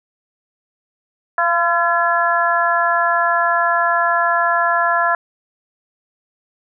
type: harmonic tone with a mistuned harmonic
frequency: 340 Hz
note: F4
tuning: 46 cents flat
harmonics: 2 / 3 / 4 / 5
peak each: -19 / -19 / -19 / -19 dBFS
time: 1.38-5.15 s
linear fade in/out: 2 ms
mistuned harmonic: 2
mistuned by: +16 cents
effects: none